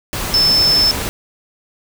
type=tone in noise; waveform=sine; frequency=5270 Hz; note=E8; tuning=1 cent flat; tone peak=-10 dBFS; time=0.34-0.91 s; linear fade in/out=0 ms; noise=pink; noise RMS=-22 dBFS; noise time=0.13-1.09 s; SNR=+9 dB; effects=none